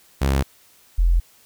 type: tone pair in turn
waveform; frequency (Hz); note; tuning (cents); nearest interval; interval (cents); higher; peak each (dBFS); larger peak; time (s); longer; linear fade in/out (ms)
sawtooth / sine; 68 / 42.84; C#2 / F1; -33 / -33; minor sixth; 800; first; -13; neither; 0.21-0.43 / 0.98-1.2; neither; 10
effects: white hiss -54 dBFS RMS until 1.45 s